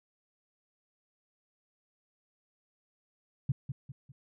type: tone with echo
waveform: sine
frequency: 135.1 Hz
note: C#3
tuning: 44 cents flat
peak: -24 dBFS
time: 3.49-3.52 s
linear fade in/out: 5 ms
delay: 200 ms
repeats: 3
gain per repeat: -8 dB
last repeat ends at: 4.12 s
effects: none